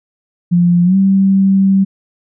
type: tone with pitch glide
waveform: sine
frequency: 174.61 to 193.74 Hz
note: F3 to G3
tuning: 0 to -20 cents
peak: -7 dBFS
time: 0.51-1.85 s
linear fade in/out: 20 ms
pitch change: +180 cents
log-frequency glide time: 0.84-0.96 s
effects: none